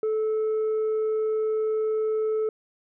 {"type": "tone with tanh clipping", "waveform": "sine", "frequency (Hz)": 435.4, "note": "A4", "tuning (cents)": -18, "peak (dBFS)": -23, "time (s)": [0.03, 2.49], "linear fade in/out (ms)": 2, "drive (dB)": 2, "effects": []}